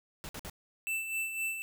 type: noise bursts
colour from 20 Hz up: pink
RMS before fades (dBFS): -42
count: 3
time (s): 0.24-0.498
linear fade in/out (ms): 0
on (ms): 50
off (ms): 54
type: tone with tremolo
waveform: square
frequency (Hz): 2657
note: E7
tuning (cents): +13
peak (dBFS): -31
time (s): 0.87-1.62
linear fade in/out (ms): 0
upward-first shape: sine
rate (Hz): 3.9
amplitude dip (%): 55
effects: none